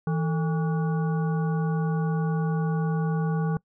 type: harmonic tone with a mistuned harmonic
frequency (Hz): 161.9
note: E3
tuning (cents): -31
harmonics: 1 / 3 / 5 / 7 / 9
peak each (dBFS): -23 / -33 / -37 / -40 / -42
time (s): 0.07-3.57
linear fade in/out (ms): 2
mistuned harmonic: 3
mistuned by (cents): -150
effects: noise-tail reverb RT60 0.1 s tail -22 dB re dry